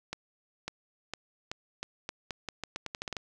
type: accelerating click train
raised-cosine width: 0.2 ms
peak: -18 dBFS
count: 16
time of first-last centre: 0.13-3.168 s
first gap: 550 ms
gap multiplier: 0.83
effects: none